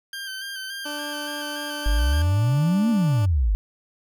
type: tone with vibrato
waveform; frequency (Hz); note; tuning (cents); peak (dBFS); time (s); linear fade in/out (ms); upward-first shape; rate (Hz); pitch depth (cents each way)
20% pulse; 1568; G6; 0; -26; 0.13-2.22; 2; square; 3.5; 30
type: tone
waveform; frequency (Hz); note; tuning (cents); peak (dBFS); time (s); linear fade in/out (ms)
15% pulse; 293.7; D4; 0; -25; 0.85-3.26; 10
type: exponential two-way sweep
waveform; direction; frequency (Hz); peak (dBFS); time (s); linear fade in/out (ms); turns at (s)
sine; up then down; 46.38 to 238.3 to 46.38; -17; 1.86-3.55; 0; 2.9
effects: none